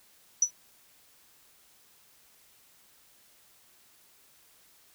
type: tone with exponential decay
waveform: sine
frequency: 5920 Hz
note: F#8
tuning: in tune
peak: -16 dBFS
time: 0.42-0.51 s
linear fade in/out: 5 ms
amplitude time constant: 19 ms
effects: white hiss -61 dBFS RMS until 4.94 s